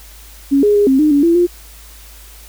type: tone with pitch steps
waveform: sine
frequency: 277.4 / 414.5 / 409.7 / 266.3 / 304.2 / 285.6 / 337.1 / 351.1 Hz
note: C#4 / G#4 / G#4 / C4 / D#4 / D4 / E4 / F4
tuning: +1 / -3 / -24 / +31 / -39 / -48 / +39 / +9 cents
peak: -8 dBFS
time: 0.51-1.47 s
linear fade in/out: 20 ms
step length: 120 ms
effects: added 53 Hz sine -38 dBFS peak until 2.48 s + white hiss -41 dBFS RMS until 2.48 s